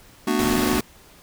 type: chord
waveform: square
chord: B minor seventh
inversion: third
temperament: just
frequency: 222.2 / 246.9 / 296.3 / 370.4 Hz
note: A3 / B3 / D4 / F#4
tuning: +17 / 0 / +15 / +2 cents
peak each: -26 dBFS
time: 0.27-0.8 s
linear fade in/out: 5 ms
type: noise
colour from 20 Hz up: pink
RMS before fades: -27 dBFS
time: 0.39-0.81 s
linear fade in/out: 5 ms
effects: pink hiss -50 dBFS RMS until 1.22 s